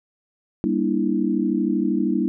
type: chord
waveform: sine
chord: E half-diminished seventh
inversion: first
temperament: just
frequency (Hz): 197.78 / 237.3 / 296.7 / 329.6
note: G3 / Bb3 / D4 / E4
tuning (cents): +16 / +31 / +18 / 0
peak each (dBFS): -24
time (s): 0.64-2.28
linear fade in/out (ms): 0
effects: none